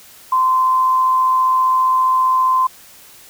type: tone with amplitude modulation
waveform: sine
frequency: 1034 Hz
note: C6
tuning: 21 cents flat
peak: -10 dBFS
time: 0.32-2.67 s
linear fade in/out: 5 ms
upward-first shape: sine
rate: 115 Hz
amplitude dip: 30%
effects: white hiss -43 dBFS RMS until 3.29 s